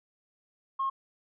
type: tone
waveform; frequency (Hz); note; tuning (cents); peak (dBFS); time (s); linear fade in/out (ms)
sine; 1078; C#6; -49; -26; 0.79-0.9; 10
effects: tanh soft clip ceiling -22 dBFS